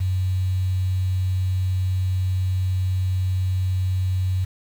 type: tone with quantisation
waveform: sine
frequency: 93 Hz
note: F#2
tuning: 9 cents sharp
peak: -19 dBFS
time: 0-4.45 s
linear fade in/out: 10 ms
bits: 7
effects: none